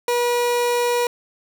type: tone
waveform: 30% pulse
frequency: 482.9 Hz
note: B4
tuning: 39 cents flat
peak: -15 dBFS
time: 0.08-1.07 s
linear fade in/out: 2 ms
effects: none